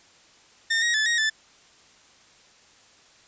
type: tone with pitch steps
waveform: sawtooth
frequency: 1816 / 1886 / 1739 / 1876 / 1754 Hz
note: A#6 / A#6 / A6 / A#6 / A6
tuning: -46 / +20 / -21 / +11 / -6 cents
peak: -17 dBFS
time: 0.7-1.3 s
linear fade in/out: 10 ms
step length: 120 ms
effects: white hiss -55 dBFS RMS until 3.27 s + resampled to 16000 Hz